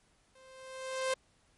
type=tone with level ramp; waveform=sawtooth; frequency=523.3 Hz; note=C5; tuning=in tune; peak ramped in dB=-54 to -24 dBFS; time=0.35-1.14 s; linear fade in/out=5 ms; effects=pink hiss -69 dBFS RMS until 1.57 s + MP3 48 kbps